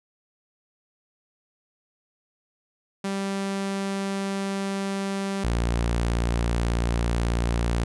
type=tone pair in turn; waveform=sawtooth; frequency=196 / 58.27 Hz; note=G3 / A#1; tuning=0 / 0 cents; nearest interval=octave + major sixth; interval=2100 cents; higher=first; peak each=-22 / -18 dBFS; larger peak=second; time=3.04-5.44 / 5.44-7.84 s; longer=neither; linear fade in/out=5 ms; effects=resampled to 24000 Hz